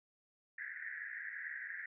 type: band-pass noise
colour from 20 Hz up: pink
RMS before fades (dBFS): -45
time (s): 0.58-1.86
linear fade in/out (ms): 5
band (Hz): 1600 to 2000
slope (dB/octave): 96
effects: none